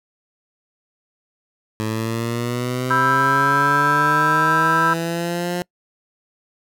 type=linear sweep; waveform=15% pulse; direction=up; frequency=108.2 to 177.8 Hz; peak=-15 dBFS; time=1.8-5.62 s; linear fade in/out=0 ms
type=chord; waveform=sine; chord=E minor; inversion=second; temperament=just; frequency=988.9 / 1318.5 / 1582.2 Hz; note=B5 / E6 / G6; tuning=+2 / 0 / +16 cents; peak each=-20 / -18 / -20 dBFS; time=2.9-4.94 s; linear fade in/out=10 ms
effects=noise-tail reverb RT60 0.1 s tail -26 dB re dry